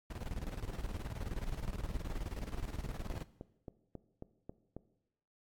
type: noise with tremolo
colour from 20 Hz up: brown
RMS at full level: -38 dBFS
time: 0.1-3.23 s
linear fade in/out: 5 ms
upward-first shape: square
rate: 19 Hz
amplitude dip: 70%
type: click train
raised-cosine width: 2 ms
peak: -31 dBFS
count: 7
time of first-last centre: 3.14-4.766 s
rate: 3.69 Hz
effects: noise-tail reverb RT60 0.9 s tail -17 dB re dry + AAC 64 kbps